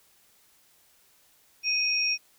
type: tone pair together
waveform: sine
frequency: 2500 / 5578 Hz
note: D#7 / F8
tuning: +8 / -3 cents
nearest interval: octave + major second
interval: 1389 cents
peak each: -26 dBFS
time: 1.63-2.18 s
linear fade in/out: 50 ms
effects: white hiss -62 dBFS RMS until 2.38 s